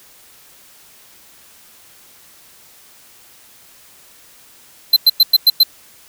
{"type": "tone bursts", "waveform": "square", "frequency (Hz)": 4086, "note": "C8", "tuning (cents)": -42, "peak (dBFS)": -6, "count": 6, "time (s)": [4.93, 5.634], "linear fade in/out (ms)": 5, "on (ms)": 34, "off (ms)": 100, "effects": ["white hiss -46 dBFS RMS until 6.08 s"]}